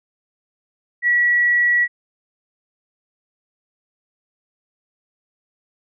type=tone; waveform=sine; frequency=1933 Hz; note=B6; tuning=38 cents flat; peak=-13 dBFS; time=1.02-1.88 s; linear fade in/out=50 ms; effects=none